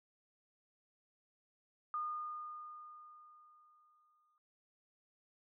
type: tone with exponential decay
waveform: sine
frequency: 1221 Hz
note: D#6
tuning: 33 cents flat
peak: -35 dBFS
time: 1.94-4.38 s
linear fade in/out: 1 ms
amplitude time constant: 530 ms
effects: none